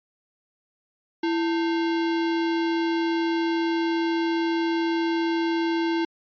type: tone with sample-and-hold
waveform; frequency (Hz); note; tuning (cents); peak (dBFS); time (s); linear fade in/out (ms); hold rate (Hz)
sine; 332.2; E4; +13; -21; 1.23-6.05; 5; 1225
effects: resampled to 11025 Hz